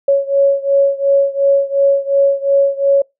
sine beating tone pair, 554.4 / 557.2 Hz, C#5 / C#5, 0 / +9 cents, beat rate 2.8 Hz, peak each -12 / -14 dBFS, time 0.08-3.02 s, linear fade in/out 5 ms, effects noise-tail reverb RT60 0.2 s tail -25 dB re dry

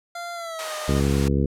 25% pulse tone with pitch glide, 692 to 613 Hz, F5 to D#5, -16 to -26 cents, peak -27 dBFS, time 0.15-1 s, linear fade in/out 5 ms, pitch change -210 cents, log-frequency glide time 0.34-0.76 s
pink high-pass noise, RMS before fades -34 dBFS, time 0.59-1.28 s, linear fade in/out 0 ms, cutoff 560 Hz, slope 24 dB/octave
harmonic tone, 69.3 Hz, C#2, in tune, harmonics 1 / 2 / 3 / 4 / 5 / 6 / 7, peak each -23 / -23 / -25 / -28 / -30 / -30 / -32 dBFS, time 0.88-1.46 s, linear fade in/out 5 ms
effects low-pass 11000 Hz 12 dB/octave

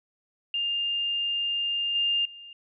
sine tone with level steps, 2807 Hz, F7, 8 cents sharp, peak -25 / -22 / -42 dBFS, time 0.54-2.53 s, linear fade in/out 2 ms, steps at 1.95 / 2.25 s, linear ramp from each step 5 ms, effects none

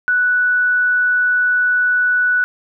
sine tone, 1480 Hz, F#6, in tune, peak -12 dBFS, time 0.08-2.44 s, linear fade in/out 0 ms, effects none

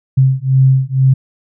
sine beating tone pair, 131.5 / 133.6 Hz, C3 / C3, +9 / +36 cents, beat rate 2.1 Hz, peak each -11 dBFS, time 0.17-1.14 s, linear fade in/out 10 ms, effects none

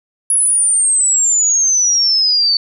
sine exponential sweep, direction down, 10550 to 4481 Hz, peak -10 dBFS, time 0.3-2.57 s, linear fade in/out 2 ms, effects none

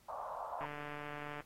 white band-pass noise, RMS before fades -43 dBFS, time 0.08-0.66 s, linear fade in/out 10 ms, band 590 to 1100 Hz, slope 48 dB/octave
click train, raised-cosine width 0.5 ms, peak -30 dBFS, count 118, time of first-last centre 0.61-1.406 s, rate 147 Hz
effects pink hiss -67 dBFS RMS until 1.45 s + AAC 48 kbps

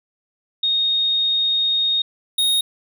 sine / square tone pair in turn, 3715 / 3728 Hz, A#7 / A#7, -7 / -1 cents, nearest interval unison, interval 6 cents, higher second, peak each -16 dBFS, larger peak neither, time 0.63-2.02 / 2.38-2.61 s, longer first, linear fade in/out 5 ms, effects none

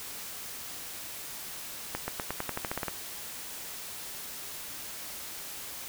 accelerating click train, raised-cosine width 0.5 ms, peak -16 dBFS, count 12, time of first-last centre 1.95-2.883 s, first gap 130 ms, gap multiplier 0.91, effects white hiss -41 dBFS RMS until 5.88 s

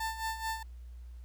30% pulse tone with tremolo, 890 Hz, A5, 20 cents sharp, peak -29 dBFS, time 0-0.63 s, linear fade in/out 5 ms, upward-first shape sine, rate 4.6 Hz, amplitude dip 70%, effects added 60 Hz sine -44 dBFS peak until 1.24 s + pink hiss -70 dBFS RMS until 1.24 s

